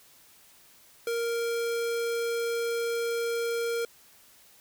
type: tone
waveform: square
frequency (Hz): 466.2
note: A#4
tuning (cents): 0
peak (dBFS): -28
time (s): 1.07-3.85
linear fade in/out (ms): 2
effects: white hiss -57 dBFS RMS until 4.6 s